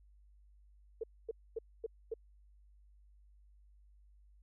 sine tone bursts, 450 Hz, A4, 39 cents sharp, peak -35 dBFS, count 5, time 1.01-2.14 s, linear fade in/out 5 ms, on 26 ms, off 250 ms, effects added 50 Hz sine -60 dBFS peak until 4.42 s

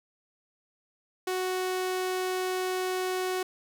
sawtooth tone, 370 Hz, F#4, in tune, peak -24 dBFS, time 1.27-3.43 s, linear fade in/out 5 ms, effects none

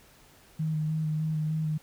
sine tone with vibrato, 155.8 Hz, D#3, 3 cents sharp, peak -26 dBFS, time 0.59-1.78 s, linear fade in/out 10 ms, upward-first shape square, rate 3.3 Hz, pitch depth 17 cents each way, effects pink hiss -57 dBFS RMS until 1.82 s

